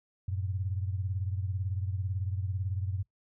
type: beating tone pair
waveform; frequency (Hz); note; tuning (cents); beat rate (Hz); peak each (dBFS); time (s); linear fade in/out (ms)
sine; 92.5 / 110.5; F#2 / A2; 0 / +8; 18; -31 / -37; 0.28-3.03; 5
effects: noise-tail reverb RT60 0.1 s tail -19 dB re dry